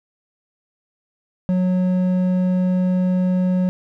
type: tone with hard clipping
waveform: sine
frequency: 183 Hz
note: F#3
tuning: 19 cents flat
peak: -17 dBFS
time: 1.49-3.69 s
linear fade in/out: 0 ms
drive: 6 dB
effects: none